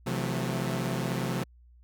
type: chord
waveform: sawtooth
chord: F# half-diminished seventh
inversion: second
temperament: equal with one note detuned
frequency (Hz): 130.81 / 164.81 / 180.88 / 220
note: C3 / E3 / F#3 / A3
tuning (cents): 0 / 0 / -39 / 0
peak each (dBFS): -28 / -32 / -30 / -32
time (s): 0.06-1.44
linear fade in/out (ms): 10
effects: added 60 Hz sine -53 dBFS peak until 1.83 s